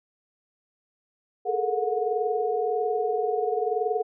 sine tone cluster, 422 / 443.1 / 463.8 / 728 Hz, G#4 / A4 / A#4 / F#5, +28 / +12 / -9 / -28 cents, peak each -28 / -29 / -30 / -28 dBFS, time 1.45-4.03 s, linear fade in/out 20 ms, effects none

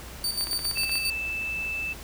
sawtooth tone with tremolo, 4594 Hz, D8, 39 cents flat, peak -22 dBFS, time 0.24-1.1 s, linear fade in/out 2 ms, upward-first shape square, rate 7.4 Hz, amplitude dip 60%
click train, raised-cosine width 0.3 ms, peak -20 dBFS, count 10, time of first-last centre 0.41-0.955 s, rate 16.5 Hz
sine tone, 2637 Hz, E7, in tune, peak -28 dBFS, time 0.75-1.94 s, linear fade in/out 20 ms
effects added 60 Hz sine -43 dBFS peak until 2.03 s + pink hiss -43 dBFS RMS until 2.03 s

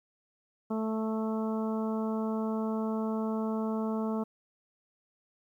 harmonic tone, 220 Hz, A3, in tune, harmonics 1 / 2 / 3 / 4 / 5 / 6, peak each -30 / -36 / -40 / -42 / -44 / -46 dBFS, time 0.7-4.24 s, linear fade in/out 10 ms, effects 11-bit

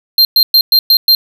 square tone bursts, 4176 Hz, C8, 4 cents flat, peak -5 dBFS, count 6, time 0.18-1.15 s, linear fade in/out 2 ms, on 70 ms, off 110 ms, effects none

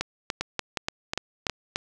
two click trains, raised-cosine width 0.2 ms, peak -9 / -10 dBFS, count 7 / 4, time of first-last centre 0.01-1.759 / 0.41-1.497 s, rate 3.43 / 2.76 Hz, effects none

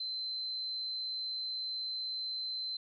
sine tone, 4079 Hz, C8, 45 cents flat, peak -35 dBFS, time 0-2.77 s, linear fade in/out 5 ms, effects none

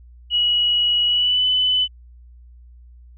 sine tone with pitch glide, 2915 to 3007 Hz, F#7 to F#7, -26 to +27 cents, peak -15 dBFS, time 0.3-1.88 s, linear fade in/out 50 ms, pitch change +53 cents, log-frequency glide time 1.07-1.45 s, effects added 60 Hz sine -42 dBFS peak until 3.17 s

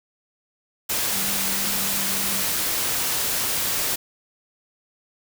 sine tone in noise, 196 Hz, G3, in tune, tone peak -35 dBFS, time 1.13-2.43 s, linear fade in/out 10 ms, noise white, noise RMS -24 dBFS, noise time 0.89-3.96 s, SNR -14 dB, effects none

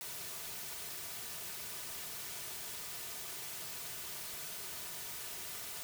white noise with comb filter, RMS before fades -44 dBFS, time 0.01-5.83 s, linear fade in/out 0 ms, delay 3.7 ms, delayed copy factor -0.5, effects none

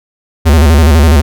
square tone with vibrato, 76.3 Hz, D#2, 33 cents flat, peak -4 dBFS, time 0.45-1.22 s, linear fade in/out 20 ms, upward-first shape square, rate 12 Hz, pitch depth 120 cents each way, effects none

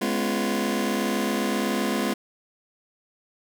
sawtooth chord, C# dominant seventh, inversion second, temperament just, 207.9 / 249.5 / 277.2 / 346.5 Hz, G#3 / B3 / C#4 / E#4, +2 / +18 / 0 / -14 cents, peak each -23 / -24 / -28 / -26 dBFS, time 0.01-2.14 s, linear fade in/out 10 ms, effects none

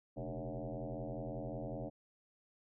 sine tone with frequency modulation, 207.7 Hz, G#3, in tune, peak -39 dBFS, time 0.16-1.9 s, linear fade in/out 20 ms, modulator 85.3 Hz, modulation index 5.6, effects none

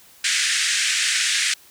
pink band-pass noise, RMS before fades -21 dBFS, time 0.24-1.54 s, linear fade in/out 5 ms, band 1600 to 9100 Hz, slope 48 dB/octave, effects white hiss -50 dBFS RMS until 1.7 s

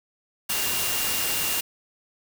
sine tone in noise, 2794 Hz, F7, in tune, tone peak -33 dBFS, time 0.49-1.61 s, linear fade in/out 10 ms, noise white, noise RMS -26 dBFS, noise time 0.49-1.61 s, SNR -10 dB, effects none

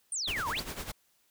sine exponential two-way sweep, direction down then up, 9397 to 880 to 4869 Hz, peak -31 dBFS, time 0.12-0.6 s, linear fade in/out 2 ms, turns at 0.49 s
pink noise with tremolo, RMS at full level -37 dBFS, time 0.27-0.92 s, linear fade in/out 10 ms, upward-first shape sine, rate 9.9 Hz, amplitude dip 70%
effects white hiss -70 dBFS RMS until 1.3 s

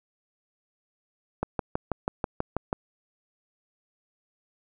click train, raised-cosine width 1 ms, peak -12 dBFS, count 9, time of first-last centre 1.43-2.729 s, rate 6.16 Hz, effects none

